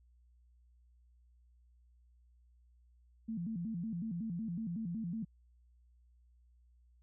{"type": "tone with vibrato", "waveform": "sine", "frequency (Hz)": 195.7, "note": "G3", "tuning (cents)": -3, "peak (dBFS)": -36, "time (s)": [3.28, 5.25], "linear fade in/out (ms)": 10, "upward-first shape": "square", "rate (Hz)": 5.4, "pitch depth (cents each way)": 230, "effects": ["added 60 Hz sine -63 dBFS peak until 7.02 s"]}